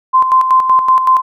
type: tone with tremolo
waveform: sine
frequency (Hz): 1038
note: C6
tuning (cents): -14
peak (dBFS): -5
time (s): 0.13-1.22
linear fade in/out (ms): 20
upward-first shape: square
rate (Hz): 5.3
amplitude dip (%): 55
effects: none